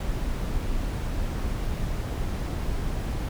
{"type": "noise", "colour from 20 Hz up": "brown", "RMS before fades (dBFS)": -28, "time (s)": [0, 3.29], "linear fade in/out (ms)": 5, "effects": []}